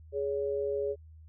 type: tone pair together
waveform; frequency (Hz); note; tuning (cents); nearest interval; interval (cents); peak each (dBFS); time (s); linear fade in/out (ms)
sine; 416.5 / 563; G#4 / C#5; +5 / +27; perfect fourth; 522; -30 / -34; 0.12-0.96; 50
effects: added 79 Hz sine -49 dBFS peak until 1.28 s